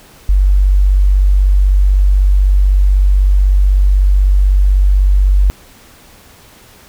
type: tone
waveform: sine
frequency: 48.04 Hz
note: G1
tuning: 34 cents flat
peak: -6 dBFS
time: 0.29-5.5 s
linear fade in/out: 0 ms
effects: pink hiss -42 dBFS RMS until 6.88 s